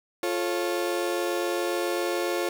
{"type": "chord", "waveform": "35% pulse", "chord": "F augmented", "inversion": "none", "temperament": "just", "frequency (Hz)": [349.2, 436.5, 545.7], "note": ["F4", "A4", "C#5"], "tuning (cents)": [0, -14, -27], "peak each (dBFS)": [-26, -31, -29], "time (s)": [0.23, 2.49], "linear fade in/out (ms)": 2, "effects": ["10-bit"]}